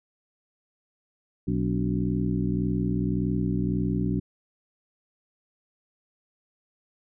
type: harmonic tone with a mistuned harmonic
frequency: 61.74 Hz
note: B1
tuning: in tune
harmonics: 1 / 2 / 3 / 4 / 5 / 6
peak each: -33 / -29 / -27 / -34 / -30 / -36 dBFS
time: 1.47-4.2 s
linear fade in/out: 10 ms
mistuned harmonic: 5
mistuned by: -110 cents
effects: none